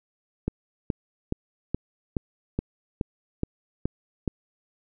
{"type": "click train", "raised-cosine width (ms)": 3, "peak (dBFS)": -12, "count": 10, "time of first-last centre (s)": [0.48, 4.277], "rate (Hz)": 2.37, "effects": []}